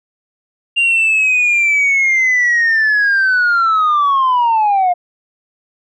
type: linear sweep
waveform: sine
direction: down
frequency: 2794 to 698.5 Hz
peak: -8 dBFS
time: 0.76-4.94 s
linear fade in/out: 20 ms
effects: tanh soft clip ceiling -8 dBFS